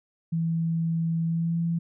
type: tone with pitch glide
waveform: sine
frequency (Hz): 164.81 to 167.88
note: E3 to E3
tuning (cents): 0 to +32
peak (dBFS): -23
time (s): 0.32-1.79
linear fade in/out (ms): 10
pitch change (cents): +32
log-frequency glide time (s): 1.25-1.58
effects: none